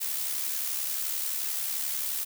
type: noise with amplitude modulation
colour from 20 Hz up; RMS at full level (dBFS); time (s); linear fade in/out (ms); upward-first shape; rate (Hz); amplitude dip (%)
blue; -29; 0-2.25; 20; sine; 71.4; 45
effects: none